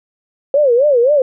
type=tone with vibrato; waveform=sine; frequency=530 Hz; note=C5; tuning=22 cents sharp; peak=-8 dBFS; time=0.54-1.22 s; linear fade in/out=2 ms; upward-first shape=sine; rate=3.8 Hz; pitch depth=220 cents each way; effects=none